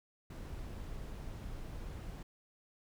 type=noise; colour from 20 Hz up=brown; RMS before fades=-44 dBFS; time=0.3-2.23 s; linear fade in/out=5 ms; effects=none